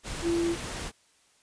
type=tone in noise; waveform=sine; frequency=339.1 Hz; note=E4; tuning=49 cents sharp; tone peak=-24 dBFS; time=0.22-0.56 s; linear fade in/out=50 ms; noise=pink; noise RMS=-36 dBFS; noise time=0.03-0.92 s; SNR=+9 dB; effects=white hiss -64 dBFS RMS until 1.42 s + resampled to 22050 Hz